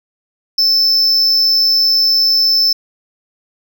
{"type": "tone with amplitude modulation", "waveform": "triangle", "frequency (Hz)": 5274, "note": "E8", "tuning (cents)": 0, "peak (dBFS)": -6, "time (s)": [0.58, 2.73], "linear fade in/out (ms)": 5, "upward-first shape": "sine", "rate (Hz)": 195, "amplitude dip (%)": 45, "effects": []}